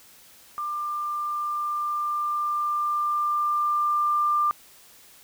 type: tone with level ramp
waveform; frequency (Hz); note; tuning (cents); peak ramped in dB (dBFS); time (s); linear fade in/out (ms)
sine; 1192; D6; +25; -27 to -19; 0.58-4.51; 0
effects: white hiss -52 dBFS RMS until 5.23 s